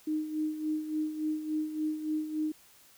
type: tone with tremolo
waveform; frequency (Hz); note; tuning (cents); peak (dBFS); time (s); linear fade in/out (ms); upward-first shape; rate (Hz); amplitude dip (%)
sine; 308.7; D#4; -14; -27; 0.07-2.52; 5; sine; 3.5; 65
effects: white hiss -59 dBFS RMS until 2.97 s